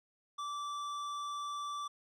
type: tone with hard clipping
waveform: triangle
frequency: 1164 Hz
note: D6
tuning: 16 cents flat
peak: -39 dBFS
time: 0.38-1.88 s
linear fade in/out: 10 ms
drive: 15 dB
effects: none